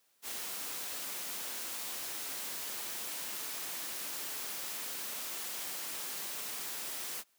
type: noise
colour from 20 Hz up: white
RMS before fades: -40 dBFS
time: 0.22-7.24 s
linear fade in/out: 50 ms
effects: white hiss -72 dBFS RMS until 7.38 s + high-pass 200 Hz 12 dB/octave